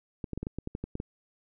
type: clicks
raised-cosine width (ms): 3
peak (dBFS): -21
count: 11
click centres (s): 0.242 / 0.333 / 0.376 / 0.43 / 0.469 / 0.586 / 0.674 / 0.751 / 0.84 / 0.954 / 1.001
effects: none